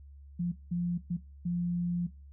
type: tone bursts at uneven times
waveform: sine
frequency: 174.61 Hz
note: F3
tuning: in tune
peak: -28 dBFS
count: 4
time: 0.39-0.52 / 0.71-0.98 / 1.1-1.17 / 1.45-2.07 s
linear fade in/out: 10 ms
effects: noise-tail reverb RT60 0.3 s tail -19 dB re dry + added 70 Hz sine -48 dBFS peak until 2.32 s